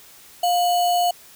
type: tone with sample-and-hold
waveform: sine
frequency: 706 Hz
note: F5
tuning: 19 cents sharp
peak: -16 dBFS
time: 0.43-1.11 s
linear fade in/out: 5 ms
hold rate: 3675 Hz
effects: white hiss -47 dBFS RMS until 1.35 s